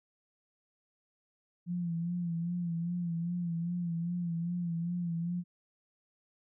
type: tone with vibrato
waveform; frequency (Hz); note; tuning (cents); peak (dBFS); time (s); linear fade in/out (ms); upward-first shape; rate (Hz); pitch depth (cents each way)
sine; 171.6; F3; -30; -31; 1.66-5.44; 50; sine; 2.5; 54
effects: none